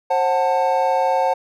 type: chord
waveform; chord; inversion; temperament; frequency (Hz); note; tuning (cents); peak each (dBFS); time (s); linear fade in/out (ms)
triangle; F# diminished; second; just; 532.8 / 740 / 888; C5 / F#5 / A5; +31 / 0 / +16; -18; 0.1-1.34; 10
effects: none